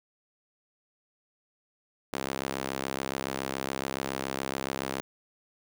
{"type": "tone with high-pass filter", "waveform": "sawtooth", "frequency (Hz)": 67.1, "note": "C2", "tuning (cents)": 44, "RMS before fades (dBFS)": -34, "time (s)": [2.13, 5.01], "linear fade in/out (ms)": 0, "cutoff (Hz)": 300, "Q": 0.67, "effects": []}